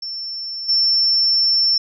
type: tone with level steps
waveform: sine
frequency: 5390 Hz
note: E8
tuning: 38 cents sharp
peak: -25 / -13 dBFS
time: 0.02-1.78 s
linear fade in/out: 5 ms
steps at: 0.68 s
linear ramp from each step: 20 ms
effects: none